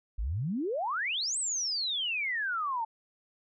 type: exponential two-way sweep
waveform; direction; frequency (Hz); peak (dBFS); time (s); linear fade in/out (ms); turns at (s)
sine; up then down; 46.25 to 8372 to 870; -29; 0.18-2.85; 10; 1.38
effects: none